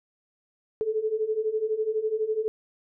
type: beating tone pair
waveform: sine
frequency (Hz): 427.5 / 439.5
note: A4 / A4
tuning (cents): -50 / -2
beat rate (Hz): 12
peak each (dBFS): -29 / -26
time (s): 0.81-2.48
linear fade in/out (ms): 0
effects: none